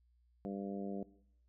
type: harmonic tone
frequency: 99.2 Hz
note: G2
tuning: 21 cents sharp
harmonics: 2 / 3 / 4 / 5 / 6 / 7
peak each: -41 / -46 / -47 / -48 / -51 / -51 dBFS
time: 0.45-1.03 s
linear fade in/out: 0 ms
effects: noise-tail reverb RT60 0.7 s tail -19 dB re dry + added 60 Hz sine -68 dBFS peak until 1.48 s